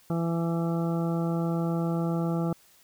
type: harmonic tone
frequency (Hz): 167.4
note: E3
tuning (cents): +27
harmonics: 1 / 2 / 3 / 4 / 5 / 7 / 8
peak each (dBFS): -26 / -32 / -36 / -38 / -40 / -43 / -44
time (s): 0.1-2.53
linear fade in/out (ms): 2
effects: white hiss -59 dBFS RMS until 2.83 s